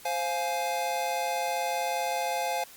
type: chord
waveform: square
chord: F minor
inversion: second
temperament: just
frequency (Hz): 523.8 / 698.5 / 838.1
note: C5 / F5 / Ab5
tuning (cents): +2 / 0 / +16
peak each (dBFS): -35 / -32 / -32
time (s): 0.05-2.64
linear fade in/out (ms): 5
effects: white hiss -50 dBFS RMS until 2.76 s + Opus 48 kbps